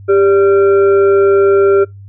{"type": "tone with frequency modulation", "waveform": "sine", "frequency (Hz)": 396.2, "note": "G4", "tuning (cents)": 18, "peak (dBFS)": -6, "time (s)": [0.08, 1.85], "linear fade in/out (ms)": 20, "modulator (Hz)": 977, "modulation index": 0.49, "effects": ["noise-tail reverb RT60 0.2 s tail -26 dB re dry", "added 99 Hz sine -31 dBFS peak until 2.08 s"]}